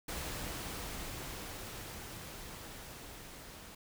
pink noise with level ramp, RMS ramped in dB -40 to -51 dBFS, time 0.08-3.75 s, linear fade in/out 5 ms, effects none

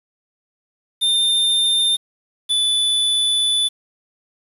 square tone pair in turn, 3607 / 3484 Hz, A7 / A7, +42 / -18 cents, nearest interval minor second, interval 60 cents, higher first, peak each -15 / -16 dBFS, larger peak first, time 1.01-1.97 / 2.49-3.69 s, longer second, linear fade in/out 20 ms, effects resampled to 32000 Hz + 7-bit

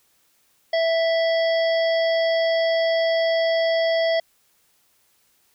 harmonic tone, 659.3 Hz, E5, in tune, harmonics 1 / 3 / 5 / 7 / 8, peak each -18 / -28 / -32 / -35 / -36 dBFS, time 0.73-4.2 s, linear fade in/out 5 ms, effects white hiss -63 dBFS RMS until 5.54 s

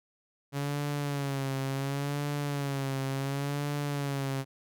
sawtooth tone with vibrato, 140 Hz, C#3, 18 cents sharp, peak -26 dBFS, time 0.52-4.45 s, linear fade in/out 50 ms, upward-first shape sine, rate 0.7 Hz, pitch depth 63 cents each way, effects none

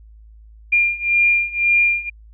sine beating tone pair, 2400 / 2401.9 Hz, D7 / D7, +37 / +38 cents, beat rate 1.9 Hz, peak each -18 / -16 dBFS, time 0.72-2.1 s, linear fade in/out 10 ms, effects added 54 Hz sine -41 dBFS peak until 2.33 s

